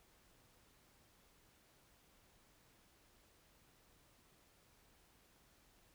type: silence
effects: pink hiss -70 dBFS RMS until 5.94 s